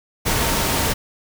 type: tone in noise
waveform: sine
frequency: 919 Hz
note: A#5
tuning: 25 cents flat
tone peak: -31 dBFS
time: 0.25-0.94 s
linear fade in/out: 20 ms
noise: pink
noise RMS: -20 dBFS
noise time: 0.25-0.94 s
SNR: -14 dB
effects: none